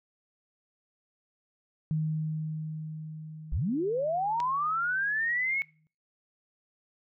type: tone with exponential decay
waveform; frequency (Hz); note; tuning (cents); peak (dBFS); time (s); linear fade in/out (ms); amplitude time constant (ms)
sine; 156.1; D#3; +6; -25; 1.91-5.87; 0; 860
type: linear sweep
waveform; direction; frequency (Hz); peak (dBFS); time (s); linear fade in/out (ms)
sine; up; 39.63 to 2217; -26; 3.52-5.62; 0
type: click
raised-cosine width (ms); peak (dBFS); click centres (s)
0.2; -21; 4.402
effects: noise-tail reverb RT60 0.4 s tail -24 dB re dry